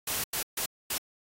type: noise bursts at uneven times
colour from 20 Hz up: white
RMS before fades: -31 dBFS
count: 4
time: 0.07-0.24 / 0.33-0.43 / 0.57-0.66 / 0.9-0.98 s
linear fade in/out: 5 ms
effects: AAC 48 kbps